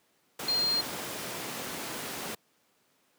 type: tone in noise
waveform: sine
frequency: 4200 Hz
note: C8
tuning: 6 cents sharp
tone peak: -25 dBFS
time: 0.48-0.81 s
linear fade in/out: 5 ms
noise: pink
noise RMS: -36 dBFS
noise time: 0.39-2.35 s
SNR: +8 dB
effects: pink hiss -69 dBFS RMS until 3.18 s + high-pass 200 Hz 12 dB/octave